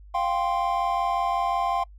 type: chord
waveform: triangle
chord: F suspended second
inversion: none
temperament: equal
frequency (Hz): 698.5 / 784 / 1046.5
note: F5 / G5 / C6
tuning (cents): 0 / 0 / 0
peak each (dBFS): -25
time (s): 0.14-1.84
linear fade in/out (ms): 10
effects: noise-tail reverb RT60 0.1 s tail -26 dB re dry + added 50 Hz sine -44 dBFS peak until 1.98 s